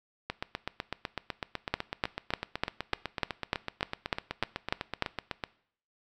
two click trains, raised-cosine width 0.3 ms, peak -16 / -10 dBFS, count 42 / 12, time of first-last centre 0.3-5.438 / 1.74-5.024 s, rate 7.98 / 3.35 Hz, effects noise-tail reverb RT60 0.6 s tail -20 dB re dry

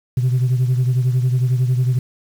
sine beating tone pair, 125.2 / 136.2 Hz, B2 / C#3, +24 / -30 cents, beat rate 11 Hz, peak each -13 / -20 dBFS, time 0.17-1.99 s, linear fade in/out 5 ms, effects tanh soft clip ceiling -11 dBFS + 7-bit

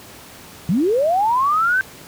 sine linear sweep, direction up, 151.8 to 1568 Hz, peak -14 dBFS, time 0.69-1.81 s, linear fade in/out 0 ms, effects pink hiss -40 dBFS RMS until 2.07 s + high-pass 80 Hz 12 dB/octave

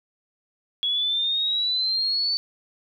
sine exponential sweep, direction up, 3345 to 4533 Hz, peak -21 dBFS, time 0.83-2.37 s, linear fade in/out 0 ms, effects 10-bit

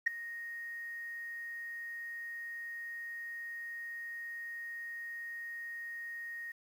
sine tone with ADSR envelope, 1864.7 Hz, A#6, in tune, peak -21 dBFS, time 0.06-6.52 s, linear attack 13 ms, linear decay 6 ms, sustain -19 dB, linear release 7 ms, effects tanh soft clip ceiling -20 dBFS + 10-bit

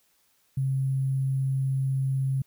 sine tone with sample-and-hold, 134 Hz, C3, 42 cents sharp, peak -23 dBFS, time 0.57-2.42 s, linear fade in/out 5 ms, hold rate 11025 Hz, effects white hiss -67 dBFS RMS until 2.46 s

